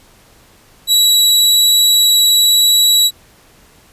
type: tone with vibrato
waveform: sawtooth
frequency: 3904 Hz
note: B7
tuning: 21 cents flat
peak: -5 dBFS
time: 0.87-3.11 s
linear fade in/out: 50 ms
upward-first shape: sine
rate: 19 Hz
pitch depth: 12 cents each way
effects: pink hiss -47 dBFS RMS until 3.92 s + resampled to 32000 Hz